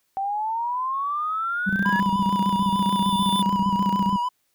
sine exponential sweep, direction up, 770 to 1707 Hz, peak -23 dBFS, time 0.17-2 s, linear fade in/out 0 ms
square tone with exponential growth, 3534 Hz, A7, 7 cents sharp, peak -25 dBFS, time 0.93-3.42 s, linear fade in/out 5 ms, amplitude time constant 540 ms
sine tone with tremolo, 196 Hz, G3, in tune, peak -19 dBFS, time 1.66-4.18 s, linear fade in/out 20 ms, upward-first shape square, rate 15 Hz, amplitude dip 80%
triangle tone with vibrato, 980 Hz, B5, 14 cents flat, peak -20 dBFS, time 1.85-4.29 s, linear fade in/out 10 ms, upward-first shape sine, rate 6.7 Hz, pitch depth 41 cents each way
effects white hiss -70 dBFS RMS until 4.54 s

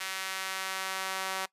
sawtooth tone with high-pass filter sweep, 190 Hz, F#3, 46 cents sharp, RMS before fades -35 dBFS, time 0-1.46 s, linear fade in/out 10 ms, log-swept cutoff 1700 to 920 Hz, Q 1, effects noise-tail reverb RT60 0.1 s tail -20 dB re dry + resampled to 32000 Hz

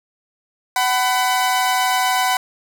sawtooth tone pair together, 752 / 1000 Hz, F#5 / B5, +28 / +21 cents, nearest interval perfect fourth, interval 493 cents, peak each -14 / -16 dBFS, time 0.76-2.37 s, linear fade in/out 2 ms, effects 7-bit

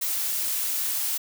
blue noise, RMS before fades -27 dBFS, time 0.01-1.18 s, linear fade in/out 10 ms, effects none

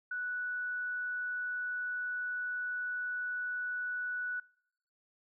sine tone, 1478 Hz, F#6, 2 cents flat, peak -34 dBFS, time 0.11-4.4 s, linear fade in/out 5 ms, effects noise-tail reverb RT60 0.8 s tail -26 dB re dry

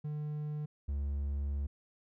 triangle tone pair in turn, 150 / 70.79 Hz, D3 / C#2, +37 / +37 cents, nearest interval octave + minor second, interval 1300 cents, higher first, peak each -33 / -30 dBFS, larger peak second, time 0.04-0.66 / 0.88-1.67 s, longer second, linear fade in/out 10 ms, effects none

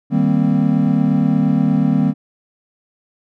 triangle chord, C minor seventh, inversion first, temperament equal, 155.56 / 196 / 233.1 / 261.6 Hz, Eb3 / G3 / Bb3 / C4, 0 / 0 / 0 / 0 cents, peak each -16 dBFS, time 0.1-2.14 s, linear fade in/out 50 ms, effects none

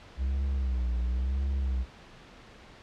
triangle tone with vibrato, 64 Hz, C2, 38 cents flat, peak -24 dBFS, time 0.17-1.86 s, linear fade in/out 50 ms, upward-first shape sine, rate 0.95 Hz, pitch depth 110 cents each way, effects pink hiss -51 dBFS RMS until 2.82 s + low-pass 4000 Hz 12 dB/octave

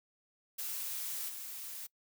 blue noise with level steps, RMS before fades -39 / -44 dBFS, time 0.58-1.87 s, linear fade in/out 10 ms, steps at 1.28 s, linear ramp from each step 20 ms, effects noise-tail reverb RT60 0.1 s tail -24 dB re dry

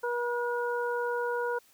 harmonic tone, 481.3 Hz, B4, 45 cents flat, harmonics 1 / 2 / 3, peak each -30 / -34 / -35 dBFS, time 0.03-1.59 s, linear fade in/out 10 ms, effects white hiss -62 dBFS RMS until 1.73 s

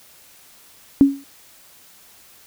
sine tone with exponential decay, 277.2 Hz, C#4, in tune, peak -4 dBFS, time 1.01-1.24 s, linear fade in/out 0 ms, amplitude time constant 48 ms, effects white hiss -49 dBFS RMS until 2.46 s

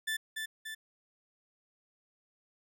30% pulse tone with echo, 1760 Hz, A6, in tune, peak -29 dBFS, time 0.07-0.17 s, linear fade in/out 10 ms, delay 290 ms, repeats 2, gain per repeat -4 dB, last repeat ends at 0.75 s, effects none

